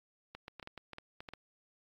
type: clicks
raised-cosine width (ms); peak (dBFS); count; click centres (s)
0.3; -29; 11; 0.35 / 0.481 / 0.597 / 0.628 / 0.674 / 0.777 / 0.933 / 0.984 / 1.205 / 1.288 / 1.336
effects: AAC 64 kbps